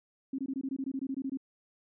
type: tone bursts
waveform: sine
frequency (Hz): 268.6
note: C4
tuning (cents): +46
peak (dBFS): -31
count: 14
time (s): 0.33-1.373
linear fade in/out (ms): 5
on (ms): 55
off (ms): 21
effects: none